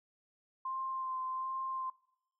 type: tone with vibrato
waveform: sine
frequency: 1046.5 Hz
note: C6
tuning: in tune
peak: -35 dBFS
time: 0.65-1.9 s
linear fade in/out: 5 ms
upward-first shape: sine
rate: 1.3 Hz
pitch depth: 15 cents each way
effects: noise-tail reverb RT60 0.8 s tail -22 dB re dry